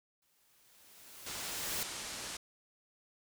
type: noise with exponential growth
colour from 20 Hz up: white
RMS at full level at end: -36 dBFS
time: 0.22-1.83 s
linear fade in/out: 2 ms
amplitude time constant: 350 ms
type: low-pass noise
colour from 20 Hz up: white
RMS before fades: -43 dBFS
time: 1.26-2.37 s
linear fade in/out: 5 ms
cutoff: 8800 Hz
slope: 24 dB/octave
effects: none